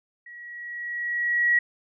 sine tone with level ramp, 1916 Hz, A#6, 47 cents sharp, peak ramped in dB -41 to -16 dBFS, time 0.26-1.59 s, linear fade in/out 5 ms, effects none

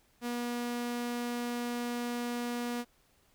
sawtooth tone, 240.7 Hz, B3, 44 cents flat, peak -29 dBFS, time 0.21-2.85 s, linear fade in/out 50 ms, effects pink hiss -68 dBFS RMS until 3.34 s

